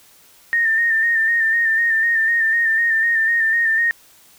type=tone with vibrato; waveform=sine; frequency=1824 Hz; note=A#6; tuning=38 cents flat; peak=-14 dBFS; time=0.53-3.91 s; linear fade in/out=0 ms; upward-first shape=square; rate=4 Hz; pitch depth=33 cents each way; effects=white hiss -50 dBFS RMS until 4.38 s